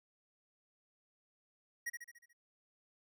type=tone with echo; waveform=square; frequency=1898 Hz; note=A#6; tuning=31 cents sharp; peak=-37 dBFS; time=1.86-1.9 s; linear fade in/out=10 ms; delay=72 ms; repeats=6; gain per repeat=-5 dB; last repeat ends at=2.332 s; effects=none